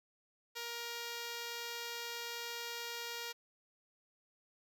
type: tone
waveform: 5% pulse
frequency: 470.6 Hz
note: A#4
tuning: 16 cents sharp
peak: -29 dBFS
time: 0.55-3.33 s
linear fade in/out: 20 ms
effects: none